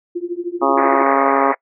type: tone with tremolo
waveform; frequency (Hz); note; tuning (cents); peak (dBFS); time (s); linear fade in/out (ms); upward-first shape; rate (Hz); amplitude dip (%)
sine; 348.9; F4; -2; -17; 0.15-1.03; 10; triangle; 13; 100
type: harmonic tone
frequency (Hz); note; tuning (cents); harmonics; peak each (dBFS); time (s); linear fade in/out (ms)
137.3; C#3; -16; 2 / 3 / 4 / 5 / 6 / 7 / 8 / 9; -21 / -21 / -21 / -21 / -21 / -21 / -21 / -21; 0.61-1.53; 20
type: band-pass noise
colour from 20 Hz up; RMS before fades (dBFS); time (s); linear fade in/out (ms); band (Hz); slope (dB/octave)
white; -24; 0.77-1.55; 10; 390 to 2200; 96
effects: noise-tail reverb RT60 0.1 s tail -24 dB re dry